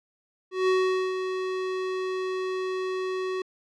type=tone with ADSR envelope; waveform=square; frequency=373.5 Hz; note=F#4; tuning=16 cents sharp; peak=-20 dBFS; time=0.51-3.42 s; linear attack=170 ms; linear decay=450 ms; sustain=-8 dB; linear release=4 ms; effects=low-pass 4000 Hz 12 dB/octave